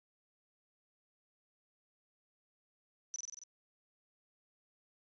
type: tone with echo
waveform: sine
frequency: 5950 Hz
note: F#8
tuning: 9 cents sharp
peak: -36 dBFS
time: 3.14-3.16 s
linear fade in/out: 0 ms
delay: 46 ms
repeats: 6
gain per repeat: -2 dB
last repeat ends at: 3.436 s
effects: resampled to 16000 Hz